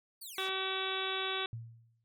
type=linear sweep; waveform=5% pulse; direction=down; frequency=4699 to 36.71 Hz; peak=-37 dBFS; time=0.21-0.5 s; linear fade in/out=10 ms
type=harmonic tone; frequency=381 Hz; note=G4; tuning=49 cents flat; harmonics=1 / 2 / 3 / 4 / 5 / 6 / 7 / 8 / 9 / 10; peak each=-40 / -44 / -41 / -42 / -48 / -44 / -43 / -48 / -39 / -41 dBFS; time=0.38-1.46 s; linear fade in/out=2 ms
type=tone with exponential decay; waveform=sine; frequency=114.9 Hz; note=A#2; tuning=25 cents flat; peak=-36 dBFS; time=1.53-2.04 s; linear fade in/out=0 ms; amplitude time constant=110 ms
effects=none